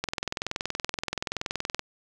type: click train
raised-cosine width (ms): 0.2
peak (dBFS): -11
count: 38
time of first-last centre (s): 0.04-1.794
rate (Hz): 21.1
effects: none